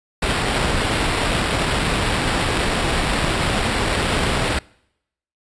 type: noise with sample-and-hold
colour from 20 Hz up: pink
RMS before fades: -20 dBFS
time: 0.22-4.59 s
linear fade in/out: 5 ms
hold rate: 6300 Hz
effects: noise-tail reverb RT60 0.8 s tail -25 dB re dry + resampled to 22050 Hz